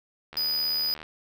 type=click train; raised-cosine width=0.3 ms; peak=-25 dBFS; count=55; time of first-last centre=0.33-1.029 s; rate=77.2 Hz
type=tone; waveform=square; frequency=4960 Hz; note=D#8; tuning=6 cents flat; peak=-25 dBFS; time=0.37-0.94 s; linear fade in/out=0 ms
effects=none